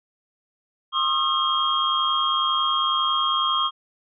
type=tone cluster; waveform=sine; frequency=1074 / 1224 / 1326 / 3238 Hz; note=C6 / D#6 / E6 / G#7; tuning=+45 / -29 / +10 / -45 cents; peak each=-24 / -25 / -31 / -23 dBFS; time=0.92-3.71 s; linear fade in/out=50 ms; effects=none